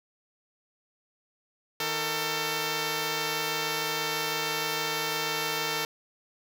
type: tone pair together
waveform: 5% pulse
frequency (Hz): 158.34 / 448.8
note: D#3 / A4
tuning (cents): +31 / +34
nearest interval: octave + tritone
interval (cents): 1803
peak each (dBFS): -24 / -17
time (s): 1.8-5.85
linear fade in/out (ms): 2
effects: none